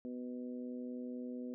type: harmonic tone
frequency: 124.1 Hz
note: B2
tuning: 9 cents sharp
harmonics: 2 / 3 / 4 / 5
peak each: -41 / -51 / -49 / -59 dBFS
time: 0.05-1.54 s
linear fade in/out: 0 ms
effects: none